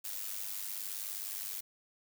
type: noise with amplitude modulation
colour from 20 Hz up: blue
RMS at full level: -37 dBFS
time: 0.04-1.61 s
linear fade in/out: 10 ms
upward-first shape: sine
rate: 99.4 Hz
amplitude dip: 70%
effects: none